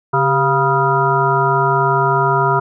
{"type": "harmonic tone with a mistuned harmonic", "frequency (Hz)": 138.59, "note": "C#3", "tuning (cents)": 0, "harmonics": [1, 3, 5, 7, 9, 10], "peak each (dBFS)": [-19, -19, -21, -16, -20, -21], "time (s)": [0.13, 2.6], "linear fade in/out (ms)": 10, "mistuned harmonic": 3, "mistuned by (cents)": -89, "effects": []}